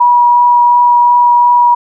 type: tone with vibrato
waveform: sine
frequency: 966 Hz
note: B5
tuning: 39 cents flat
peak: -4 dBFS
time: 0-1.75 s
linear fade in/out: 10 ms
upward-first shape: triangle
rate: 2.8 Hz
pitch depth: 9 cents each way
effects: none